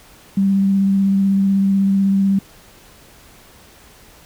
sine tone with vibrato, 195.6 Hz, G3, 4 cents flat, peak -12 dBFS, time 0.37-2.39 s, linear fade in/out 5 ms, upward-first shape triangle, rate 16 Hz, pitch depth 16 cents each way, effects pink hiss -46 dBFS RMS until 4.25 s

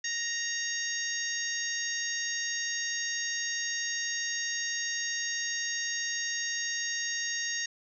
harmonic tone, 932.3 Hz, A#5, in tune, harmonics 2 / 3 / 4 / 5 / 6 / 7, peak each -34 / -42 / -40 / -43 / -37 / -36 dBFS, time 0.04-7.66 s, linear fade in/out 5 ms, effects none

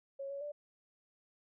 sine tone with pitch steps, 550 / 559 / 587 Hz, C#5 / C#5 / D5, -14 / +14 / -1 cents, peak -39 dBFS, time 0.19-0.52 s, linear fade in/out 10 ms, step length 110 ms, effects none

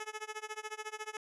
10% pulse tone with tremolo, 429.9 Hz, A4, 40 cents flat, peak -29 dBFS, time 0-1.17 s, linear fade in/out 2 ms, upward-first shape sine, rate 14 Hz, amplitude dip 95%, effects resampled to 24000 Hz

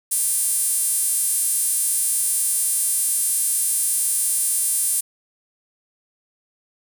sawtooth tone with high-pass filter, 397.9 Hz, G4, 26 cents sharp, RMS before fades -21 dBFS, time 0.11-5.01 s, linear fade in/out 10 ms, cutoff 9700 Hz, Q 3.8, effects none

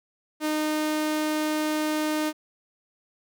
sawtooth tone, 306.9 Hz, D#4, 24 cents flat, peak -20 dBFS, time 0.4-2.33 s, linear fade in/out 50 ms, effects none

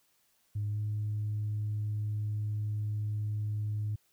sine tone with pitch glide, 103.83 to 105.58 Hz, G#2 to G#2, 0 to +29 cents, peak -29 dBFS, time 0.55-3.96 s, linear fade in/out 10 ms, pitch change +29 cents, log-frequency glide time 0.69-0.78 s, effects tanh soft clip ceiling -27 dBFS + white hiss -71 dBFS RMS until 4.12 s

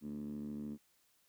10% pulse tone with band-pass filter, 73.42 Hz, D2, in tune, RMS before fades -43 dBFS, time 0.01-0.78 s, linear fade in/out 50 ms, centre 240 Hz, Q 6, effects white hiss -73 dBFS RMS until 1.28 s

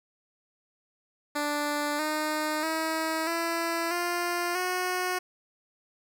10% pulse tone with pitch steps, 293.7 / 306.7 / 320.3 / 334.5 / 349.3 / 364.7 Hz, D4 / D#4 / E4 / E4 / F4 / F#4, 0 / -25 / -50 / +25 / 0 / -25 cents, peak -19 dBFS, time 1.35-5.19 s, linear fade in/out 10 ms, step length 640 ms, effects none

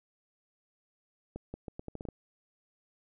accelerating click train, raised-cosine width 2 ms, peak -26 dBFS, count 9, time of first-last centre 1.36-2.087 s, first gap 180 ms, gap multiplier 0.79, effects none

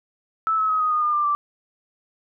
sine tone with pitch steps, 1311 / 1290 / 1269.3 / 1248.9 / 1228.9 / 1209.2 / 1189.8 / 1170.7 Hz, E6 / E6 / D#6 / D#6 / D#6 / D#6 / D6 / D6, -10 / -38 / +34 / +6 / -22 / -50 / +22 / -6 cents, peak -18 dBFS, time 0.47-1.35 s, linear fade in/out 0 ms, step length 110 ms, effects none

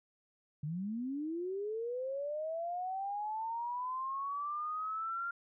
sine linear sweep, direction up, 141.3 to 1396.9 Hz, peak -35 dBFS, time 0.63-5.31 s, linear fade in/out 5 ms, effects none

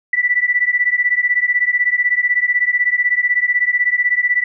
sine beating tone pair, 1960 / 1976 Hz, B6 / B6, -14 / 0 cents, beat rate 16 Hz, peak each -16 dBFS, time 0.13-4.44 s, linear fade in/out 5 ms, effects none

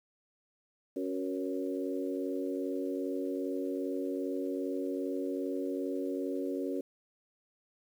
harmonic tone with a mistuned harmonic, 92.5 Hz, F#2, in tune, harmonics 3 / 4 / 5 / 6, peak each -35 / -37 / -39 / -41 dBFS, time 0.96-6.81 s, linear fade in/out 5 ms, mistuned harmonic 5, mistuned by +37 cents, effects 10-bit

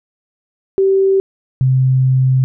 sine tone pair in turn, 386.9 / 130.42 Hz, G4 / C3, -23 / -5 cents, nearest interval octave + perfect fifth, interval 1882 cents, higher first, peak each -9 dBFS, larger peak neither, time 0.78-1.2 / 1.61-2.44 s, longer second, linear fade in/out 0 ms, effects none

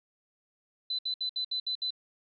sine tone bursts, 4016 Hz, B7, 28 cents sharp, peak -29 dBFS, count 7, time 0.9-1.906 s, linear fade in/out 5 ms, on 88 ms, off 65 ms, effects none

